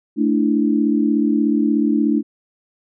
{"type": "chord", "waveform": "sine", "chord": "A suspended fourth", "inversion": "none", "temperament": "just", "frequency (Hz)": [220, 293.3, 330], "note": ["A3", "D4", "E4"], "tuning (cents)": [0, -2, 2], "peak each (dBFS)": [-18, -17, -21], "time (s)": [0.16, 2.23], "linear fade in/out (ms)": 50, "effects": []}